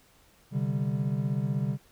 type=chord; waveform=triangle; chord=C suspended second; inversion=none; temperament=equal; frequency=130.81 / 146.83 / 196 Hz; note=C3 / D3 / G3; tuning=0 / 0 / 0 cents; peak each=-28 / -28 / -30 dBFS; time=0.51-1.78 s; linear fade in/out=50 ms; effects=pink hiss -61 dBFS RMS until 1.91 s